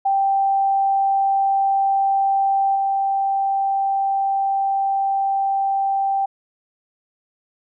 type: tone with level steps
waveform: sine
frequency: 784 Hz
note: G5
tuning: in tune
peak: -15 / -17 dBFS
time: 0.05-6.26 s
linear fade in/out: 10 ms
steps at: 2.75 s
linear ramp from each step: 10 ms
effects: none